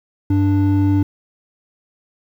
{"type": "tone pair together", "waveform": "triangle", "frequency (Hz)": [98.01, 293.7], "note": ["G2", "D4"], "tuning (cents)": [0, 0], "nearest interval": "octave + perfect fifth", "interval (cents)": 1900, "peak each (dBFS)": -13, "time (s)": [0.3, 1.03], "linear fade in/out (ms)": 5, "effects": ["8-bit"]}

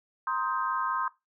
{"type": "chord", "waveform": "sine", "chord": "C minor seventh", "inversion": "third", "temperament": "just", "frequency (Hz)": [941.9, 1046.5, 1255.8, 1569.8], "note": ["Bb5", "C6", "Eb6", "G6"], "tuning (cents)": [18, 0, 16, 2], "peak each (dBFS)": [-35, -30, -32, -36], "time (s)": [0.27, 1.08], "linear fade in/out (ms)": 2, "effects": ["noise-tail reverb RT60 0.2 s tail -18 dB re dry"]}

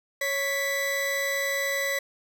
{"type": "tone pair together", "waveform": "40% pulse", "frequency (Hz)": [555, 1975.5], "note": ["C#5", "B6"], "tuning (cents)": [2, 0], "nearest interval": "octave + minor seventh", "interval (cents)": 2198, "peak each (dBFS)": [-29, -26], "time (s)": [0.21, 1.99], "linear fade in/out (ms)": 5, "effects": []}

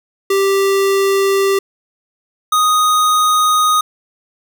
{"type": "tone pair in turn", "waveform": "square", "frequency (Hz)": [392, 1244.5], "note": ["G4", "D#6"], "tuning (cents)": [0, 0], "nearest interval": "octave + minor sixth", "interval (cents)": 2000, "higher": "second", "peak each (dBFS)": [-12, -11], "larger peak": "second", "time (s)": [[0.3, 1.59], [2.52, 3.81]], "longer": "neither", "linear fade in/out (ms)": 5, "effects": []}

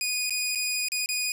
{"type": "tone with dropouts", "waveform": "15% pulse", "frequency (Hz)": 2472, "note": "D#7", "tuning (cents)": -12, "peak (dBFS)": -19, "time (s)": [0.01, 1.32], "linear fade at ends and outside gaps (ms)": 1, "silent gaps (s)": [[0.296, 0.306], [0.55, 0.556], [0.885, 0.919], [1.06, 1.089]], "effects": []}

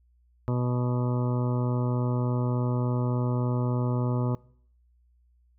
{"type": "harmonic tone", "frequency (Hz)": 123.4, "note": "B2", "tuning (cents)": -1, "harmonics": [1, 2, 3, 4, 5, 7, 8, 9, 10], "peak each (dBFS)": [-25, -31, -35, -37, -39, -42, -43, -44, -45], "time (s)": [0.48, 4.35], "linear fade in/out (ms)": 0, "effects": ["noise-tail reverb RT60 0.6 s tail -23 dB re dry", "added 60 Hz sine -60 dBFS peak until 5.58 s"]}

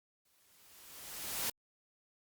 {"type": "noise with exponential growth", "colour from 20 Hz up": "white", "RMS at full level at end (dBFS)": -34, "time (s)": [0.25, 1.5], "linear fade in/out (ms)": 5, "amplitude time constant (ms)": 270, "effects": ["Opus 48 kbps"]}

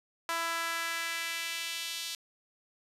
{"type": "tone with high-pass filter sweep", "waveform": "sawtooth", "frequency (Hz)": 332.9, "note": "E4", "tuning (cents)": 17, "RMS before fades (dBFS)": -35, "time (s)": [0.29, 2.15], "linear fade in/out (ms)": 0, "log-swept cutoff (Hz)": [1100, 3700], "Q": 1.6, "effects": ["resampled to 32000 Hz"]}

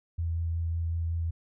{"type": "tone with vibrato", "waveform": "sine", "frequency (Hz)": 83.3, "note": "E2", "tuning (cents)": 19, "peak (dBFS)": -27, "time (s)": [0.18, 1.31], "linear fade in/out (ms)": 10, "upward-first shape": "sine", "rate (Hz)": 5.4, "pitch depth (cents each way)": 12, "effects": []}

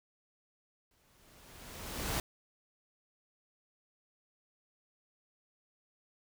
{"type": "noise with exponential growth", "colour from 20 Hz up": "pink", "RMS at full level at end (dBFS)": -33, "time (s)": [0.91, 2.2], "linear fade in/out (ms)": 2, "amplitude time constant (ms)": 280, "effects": []}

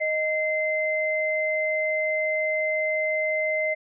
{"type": "tone pair together", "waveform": "sine", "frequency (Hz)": [622.3, 2072], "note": ["D#5", "C7"], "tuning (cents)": [0, -17], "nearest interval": "octave + major sixth", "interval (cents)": 2083, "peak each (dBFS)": -25, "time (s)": [0, 3.75], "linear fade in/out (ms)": 20, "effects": []}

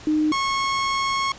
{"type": "tone pair in turn", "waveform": ["sine", "sawtooth"], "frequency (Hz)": [306.8, 1093.3], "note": ["D#4", "C#6"], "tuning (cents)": [-24, -24], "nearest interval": "octave + minor seventh", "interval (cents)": 2200, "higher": "second", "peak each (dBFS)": -17, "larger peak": "neither", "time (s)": [[0.07, 0.32], [0.32, 1.32]], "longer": "second", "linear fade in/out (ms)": 2, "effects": ["pink hiss -42 dBFS RMS until 1.38 s", "resampled to 16000 Hz"]}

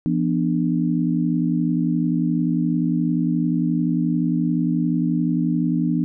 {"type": "tone cluster", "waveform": "sine", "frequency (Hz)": [169.4, 246.6, 298], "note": ["E3", "B3", "D4"], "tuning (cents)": [48, -2, 25], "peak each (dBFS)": [-21, -22, -23], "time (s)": [0.06, 6.04], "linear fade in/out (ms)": 0, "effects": []}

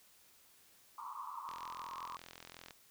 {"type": "band-pass noise", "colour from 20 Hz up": "pink", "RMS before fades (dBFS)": -46, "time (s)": [0.98, 2.17], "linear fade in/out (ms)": 2, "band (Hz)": [940, 1200], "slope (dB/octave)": 96}
{"type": "click train", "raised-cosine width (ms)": 0.2, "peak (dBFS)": -32, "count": 53, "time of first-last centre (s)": [1.49, 2.708], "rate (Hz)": 42.7}
{"effects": ["white hiss -65 dBFS RMS until 2.9 s"]}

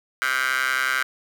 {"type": "tone with high-pass filter", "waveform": "15% pulse", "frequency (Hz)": 130.81, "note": "C3", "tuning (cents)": 0, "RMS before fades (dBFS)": -23, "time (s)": [0.22, 1.03], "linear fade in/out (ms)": 0, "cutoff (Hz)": 1600, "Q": 7.4, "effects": []}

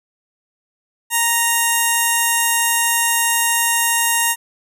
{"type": "tone with notch filter", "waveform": "5% pulse", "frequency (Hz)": 932.3, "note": "A#5", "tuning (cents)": 0, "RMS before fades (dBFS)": -17, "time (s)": [1.1, 4.36], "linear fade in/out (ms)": 50, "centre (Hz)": 4600, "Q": 0.99, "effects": []}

